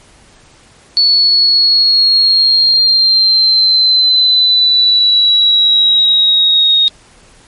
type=exponential sweep; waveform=sine; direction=down; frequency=4435 to 3729 Hz; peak=-6 dBFS; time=0.97-6.88 s; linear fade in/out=0 ms; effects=pink hiss -44 dBFS RMS until 7.47 s + MP3 48 kbps